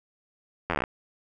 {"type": "slowing click train", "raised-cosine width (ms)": 0.5, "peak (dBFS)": -11, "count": 11, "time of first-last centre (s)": [0.7, 0.838], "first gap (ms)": 11, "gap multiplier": 1.05, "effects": []}